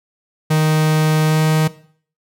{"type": "tone with pitch glide", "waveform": "45% pulse", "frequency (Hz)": [155.56, 156.55], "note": ["D#3", "D#3"], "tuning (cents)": [0, 11], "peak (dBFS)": -12, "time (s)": [0.5, 1.68], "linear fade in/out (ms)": 10, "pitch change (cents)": 11, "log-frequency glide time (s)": [1.26, 1.4], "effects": ["noise-tail reverb RT60 0.5 s tail -17 dB re dry"]}